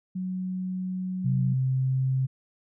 sine tone, 185 Hz, F#3, in tune, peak -28 dBFS, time 0.15-1.54 s, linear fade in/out 10 ms
sine tone with pitch glide, 130.5 to 131.56 Hz, C3 to C3, -4 to +10 cents, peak -22 dBFS, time 1.24-2.27 s, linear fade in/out 20 ms, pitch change +14 cents, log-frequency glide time 1.58-2.04 s
effects none

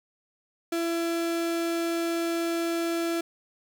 35% pulse tone, 335.5 Hz, E4, 31 cents sharp, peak -24 dBFS, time 0.72-3.21 s, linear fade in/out 5 ms, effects none

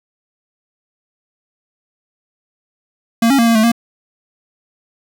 square tone with pitch steps, 229.9 / 275.1 / 232.1 / 229.9 / 218.2 / 233.2 Hz, A#3 / C#4 / A#3 / A#3 / A3 / A#3, -24 / -13 / -7 / -24 / -14 / +1 cents, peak -10 dBFS, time 3.22-3.718 s, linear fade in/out 5 ms, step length 83 ms, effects none

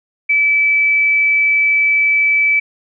sine tone, 2306 Hz, D7, 32 cents flat, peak -10 dBFS, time 0.29-2.6 s, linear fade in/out 10 ms, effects none

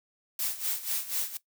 blue noise with tremolo, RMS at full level -29 dBFS, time 0.39-1.37 s, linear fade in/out 2 ms, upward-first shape sine, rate 4.1 Hz, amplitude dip 80%, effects noise-tail reverb RT60 0.1 s tail -17 dB re dry

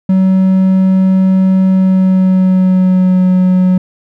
triangle tone with pitch glide, 188.8 to 183.96 Hz, F#3 to F#3, +35 to -10 cents, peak -4 dBFS, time 0.09-3.78 s, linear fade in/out 5 ms, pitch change -45 cents, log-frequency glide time 1.68-3.24 s, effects none

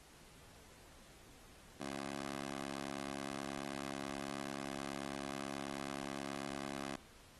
15% pulse tone with high-pass filter, 69.3 Hz, C#2, in tune, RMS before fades -44 dBFS, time 1.8-6.96 s, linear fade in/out 5 ms, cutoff 310 Hz, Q 1, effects pink hiss -61 dBFS RMS until 7.39 s + AAC 32 kbps

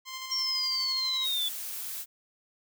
10% pulse tone with tremolo, 1046.5 Hz, C6, in tune, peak -27 dBFS, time 0.05-1.28 s, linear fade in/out 50 ms, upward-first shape square, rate 12 Hz, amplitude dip 30%
sine exponential sweep, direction down, 5588 to 3433 Hz, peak -27 dBFS, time 0.31-1.49 s, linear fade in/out 10 ms
blue noise, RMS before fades -37 dBFS, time 1.22-2.06 s, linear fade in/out 50 ms
effects none

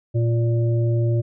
harmonic tone, 116.54 Hz, A#2, in tune, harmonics 1 / 3 / 5, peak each -17 / -27 / -31 dBFS, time 0.14-1.22 s, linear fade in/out 20 ms, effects none

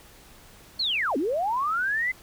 sine linear two-way sweep, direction down then up, 4435 to 246.9 to 2064 Hz, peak -23 dBFS, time 0.79-2.12 s, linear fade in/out 10 ms, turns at 1.17 s, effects pink hiss -51 dBFS RMS until 2.22 s

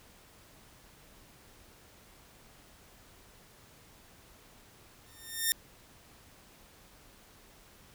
5% pulse tone with exponential growth, 1821 Hz, A#6, 41 cents flat, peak -13 dBFS, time 5.06-5.52 s, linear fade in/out 0 ms, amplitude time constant 100 ms, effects pink hiss -58 dBFS RMS until 7.94 s

